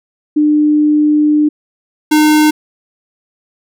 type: tone pair in turn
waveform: sine / square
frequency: 300 / 304.9 Hz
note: D4 / D#4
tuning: +37 / -35 cents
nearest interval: unison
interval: 28 cents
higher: second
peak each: -7 dBFS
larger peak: neither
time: 0.36-1.49 / 2.11-2.51 s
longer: first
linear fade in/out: 10 ms
effects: none